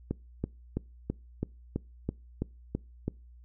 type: click train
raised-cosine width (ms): 3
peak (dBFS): -17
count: 10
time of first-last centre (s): 0.11-3.08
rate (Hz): 3.03
effects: noise-tail reverb RT60 0.3 s tail -25 dB re dry + added 60 Hz sine -50 dBFS peak until 3.44 s